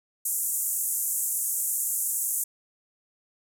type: band-pass noise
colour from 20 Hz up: white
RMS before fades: -28 dBFS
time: 0.25-2.44 s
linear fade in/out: 5 ms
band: 7000 to 14000 Hz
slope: 48 dB/octave
effects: none